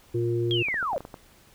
harmonic tone, 117.4 Hz, A#2, 13 cents sharp, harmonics 1 / 3 / 4, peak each -27 / -25 / -37 dBFS, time 0.14-0.63 s, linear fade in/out 10 ms
sine linear sweep, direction down, 3322 to 489.5 Hz, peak -25 dBFS, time 0.51-0.98 s, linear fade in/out 0 ms
clicks, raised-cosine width 1 ms, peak -24 dBFS, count 8, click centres 0.685 / 0.742 / 0.828 / 0.932 / 0.963 / 1.006 / 1.051 / 1.142 s
effects pink hiss -56 dBFS RMS until 1.54 s

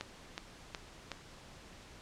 click train, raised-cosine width 0.2 ms, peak -21 dBFS, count 4, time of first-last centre 0.01-1.117 s, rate 2.71 Hz, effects pink hiss -54 dBFS RMS until 2.01 s + low-pass 7000 Hz 12 dB/octave

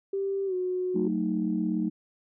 sine tone with pitch glide, 392 to 365.7 Hz, G4 to F#4, 0 to -20 cents, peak -26 dBFS, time 0.13-1.08 s, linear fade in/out 5 ms, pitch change -120 cents, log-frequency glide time 0.46-0.54 s
sine chord, D# diminished, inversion first, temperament just, 186.68 / 224 / 311.1 Hz, F#3 / A3 / D#4, +16 / +31 / 0 cents, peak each -29 dBFS, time 0.94-1.9 s, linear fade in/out 20 ms
effects tanh soft clip ceiling -15 dBFS

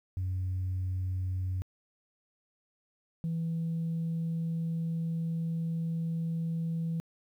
sine tone pair in turn, 92.5 / 164.82 Hz, F#2 / E3, 0 / 0 cents, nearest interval minor seventh, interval 1000 cents, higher second, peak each -28 dBFS, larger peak neither, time 0.17-1.62 / 3.24-7 s, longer second, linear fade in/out 0 ms, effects tanh soft clip ceiling -27 dBFS + 11-bit

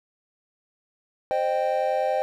triangle chord, C minor, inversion none, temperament equal with one note detuned, 523.3 / 613.7 / 784 Hz, C5 / Eb5 / G5, 0 / -24 / 0 cents, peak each -24 / -24 / -24 dBFS, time 1.31-2.22 s, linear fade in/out 0 ms, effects none

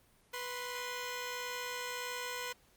10% pulse tone pair together, 492.5 / 1046.5 Hz, B4 / C6, -5 / 0 cents, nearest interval octave + minor second, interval 1305 cents, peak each -31 / -35 dBFS, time 0.33-2.53 s, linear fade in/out 10 ms, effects pink hiss -67 dBFS RMS until 2.76 s + Opus 32 kbps

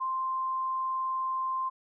sine tone, 1046.5 Hz, C6, in tune, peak -28 dBFS, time 0-1.7 s, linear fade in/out 20 ms, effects none

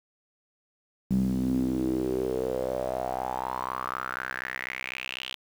sawtooth tone with band-pass filter sweep, 64 Hz, C2, 38 cents flat, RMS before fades -30 dBFS, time 1.1-5.35 s, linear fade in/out 10 ms, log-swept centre 190 to 3200 Hz, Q 6.2, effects 8-bit

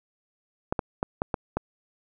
clicks, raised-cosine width 1 ms, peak -11 dBFS, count 6, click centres 0.725 / 0.792 / 1.029 / 1.219 / 1.342 / 1.57 s, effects none

